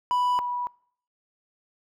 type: tone pair in turn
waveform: triangle / sine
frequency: 987.8 / 978.7 Hz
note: B5 / B5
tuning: 0 / -16 cents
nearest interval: unison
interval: 16 cents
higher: first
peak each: -19 / -27 dBFS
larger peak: first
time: 0.11-0.39 / 0.39-0.67 s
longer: neither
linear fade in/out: 0 ms
effects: noise-tail reverb RT60 0.6 s tail -23 dB re dry